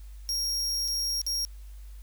40% pulse tone with dropouts, 5588 Hz, F8, in tune, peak -26 dBFS, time 0.29-1.45 s, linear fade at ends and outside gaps 0 ms, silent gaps 0.879-0.883 / 1.216-1.265 s, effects added 50 Hz sine -41 dBFS peak until 2.02 s + white hiss -61 dBFS RMS until 2.02 s

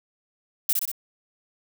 violet noise with echo, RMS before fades -21 dBFS, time 0.69-0.73 s, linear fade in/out 2 ms, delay 62 ms, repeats 3, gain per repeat -3 dB, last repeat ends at 0.916 s, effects none

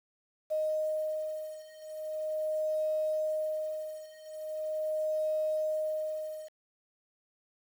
sine beating tone pair, 620 / 620.41 Hz, D#5 / D#5, -6 / -5 cents, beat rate 0.41 Hz, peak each -34 / -33 dBFS, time 0.5-6.49 s, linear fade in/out 20 ms, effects 9-bit

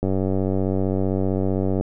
click train, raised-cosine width 2 ms, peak -10 dBFS, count 171, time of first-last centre 0.03-1.81 s, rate 95.5 Hz, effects none

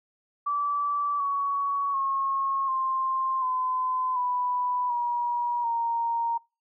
sine tone with pitch steps, 1157 / 1121.5 / 1087 / 1053.6 / 1021.3 / 989.9 / 959.5 / 930.1 Hz, D6 / C#6 / C#6 / C6 / C6 / B5 / A#5 / A#5, -26 / +20 / -34 / +12 / -42 / +4 / +50 / -4 cents, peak -24 dBFS, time 0.46-6.38 s, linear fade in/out 10 ms, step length 740 ms, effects noise-tail reverb RT60 0.3 s tail -26 dB re dry

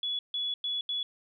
sine tone bursts at uneven times, 3400 Hz, G#7, 40 cents sharp, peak -29 dBFS, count 4, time 0.03-0.19 / 0.34-0.54 / 0.64-0.81 / 0.89-1.03 s, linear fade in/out 2 ms, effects none

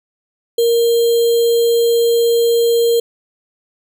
sine tone with sample-and-hold, 466.2 Hz, A#4, in tune, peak -10 dBFS, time 0.58-3 s, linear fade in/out 5 ms, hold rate 3675 Hz, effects none

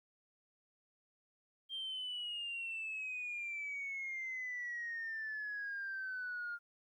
sine exponential sweep, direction down, 3191 to 1405 Hz, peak -38 dBFS, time 1.69-6.59 s, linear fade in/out 50 ms, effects tanh soft clip ceiling -35 dBFS + 13-bit

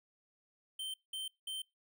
square tone bursts, 3111 Hz, G7, 14 cents flat, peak -39 dBFS, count 3, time 0.79-1.62 s, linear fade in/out 5 ms, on 150 ms, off 190 ms, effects noise-tail reverb RT60 0.2 s tail -24 dB re dry

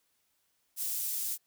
pink high-pass noise, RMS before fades -34 dBFS, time 0.76-1.38 s, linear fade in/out 50 ms, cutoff 10000 Hz, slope 12 dB/octave, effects white hiss -75 dBFS RMS until 1.46 s

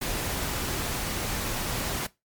pink noise, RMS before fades -30 dBFS, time 0.01-2.07 s, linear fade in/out 10 ms, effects noise-tail reverb RT60 0.2 s tail -19 dB re dry + MP3 96 kbps

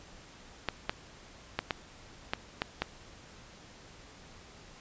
clicks, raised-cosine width 0.3 ms, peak -13 dBFS, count 7, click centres 0.687 / 0.895 / 1.59 / 1.708 / 2.335 / 2.619 / 2.82 s, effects pink hiss -53 dBFS RMS until 4.8 s + resampled to 16000 Hz

